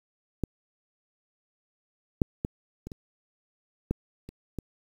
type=clicks; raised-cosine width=3 ms; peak=-14 / -8 / -15 / -25 / -27 / -13 / -29 / -20 dBFS; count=8; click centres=0.437 / 2.218 / 2.449 / 2.87 / 2.918 / 3.91 / 4.29 / 4.587 s; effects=8-bit